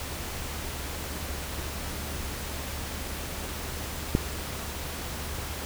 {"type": "click", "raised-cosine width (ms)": 3, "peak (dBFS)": -8, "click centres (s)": 4.151, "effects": ["added 73 Hz sine -38 dBFS peak until 5.65 s", "pink hiss -36 dBFS RMS until 5.65 s"]}